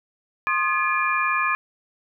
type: tone cluster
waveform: sine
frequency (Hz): 1065 / 1224 / 1707 / 2403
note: C6 / D#6 / G#6 / D7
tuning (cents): +30 / -29 / +47 / +39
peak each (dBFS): -25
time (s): 0.47-1.55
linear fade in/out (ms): 0
effects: none